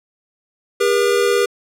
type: tone pair together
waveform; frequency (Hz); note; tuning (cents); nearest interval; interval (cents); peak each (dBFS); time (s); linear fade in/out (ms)
square; 402.3 / 480; G4 / B4; +45 / -49; minor third; 306; -17; 0.8-1.46; 10
effects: low-pass 12000 Hz 12 dB/octave